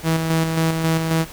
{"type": "tone with tremolo", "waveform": "sawtooth", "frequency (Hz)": 162.2, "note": "E3", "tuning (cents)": -28, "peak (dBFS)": -12, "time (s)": [0.03, 1.26], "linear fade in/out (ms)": 50, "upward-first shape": "square", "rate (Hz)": 3.7, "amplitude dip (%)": 40, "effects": ["pink hiss -38 dBFS RMS until 1.32 s"]}